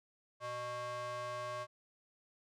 square ring-modulated tone, 246.5 Hz, B3, 3 cents flat, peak -37 dBFS, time 0.4-1.67 s, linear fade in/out 50 ms, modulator 857 Hz, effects low-pass 8000 Hz 12 dB/octave

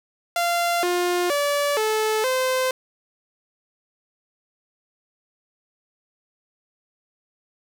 sawtooth tone with pitch steps, 691 / 354.4 / 576 / 434.3 / 516 Hz, F5 / F4 / D5 / A4 / C5, -19 / +25 / -34 / -23 / -24 cents, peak -16 dBFS, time 0.36-2.71 s, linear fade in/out 2 ms, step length 470 ms, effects none

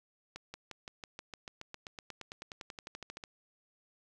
accelerating click train, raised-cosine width 0.2 ms, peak -26 dBFS, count 26, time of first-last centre 0.36-3.238 s, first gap 180 ms, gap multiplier 0.96, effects 11-bit

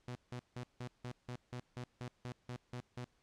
sawtooth tone bursts, 123.47 Hz, B2, in tune, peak -38 dBFS, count 13, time 0.08-3.043 s, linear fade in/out 0 ms, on 71 ms, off 170 ms, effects pink hiss -75 dBFS RMS until 3.22 s + low-pass 7000 Hz 12 dB/octave

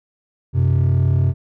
triangle tone pair together, 92.78 / 130 Hz, F#2 / C3, +5 / -11 cents, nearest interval tritone, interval 584 cents, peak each -13 dBFS, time 0.53-1.34 s, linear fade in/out 50 ms, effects tanh soft clip ceiling -7 dBFS

